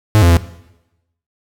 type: tone with pitch steps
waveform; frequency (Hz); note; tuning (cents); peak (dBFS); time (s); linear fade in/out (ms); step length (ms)
45% pulse; 107.1 / 86.2 / 84.6; A2 / F2 / E2; -46 / -22 / +45; -7; 0.15-0.369; 0; 73
effects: noise-tail reverb RT60 0.9 s tail -17 dB re dry